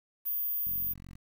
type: tone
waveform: sine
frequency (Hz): 14917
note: A#9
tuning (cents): 0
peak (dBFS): -29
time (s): 0.25-0.94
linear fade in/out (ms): 20
type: click train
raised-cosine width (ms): 5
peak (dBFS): -37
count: 23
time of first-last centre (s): 0.67-1.155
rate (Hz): 45.4
effects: 9-bit